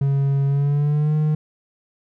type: tone with pitch glide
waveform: triangle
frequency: 138.59 to 152.89 Hz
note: C#3 to D#3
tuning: 0 to -30 cents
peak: -14 dBFS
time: 0.01-1.35 s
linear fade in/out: 5 ms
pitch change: +170 cents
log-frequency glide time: 0.46-1.15 s
effects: none